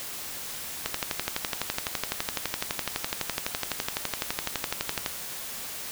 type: click train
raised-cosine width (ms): 0.2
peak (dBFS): -9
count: 51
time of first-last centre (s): 0.86-5.062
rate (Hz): 11.9
effects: white hiss -37 dBFS RMS until 5.91 s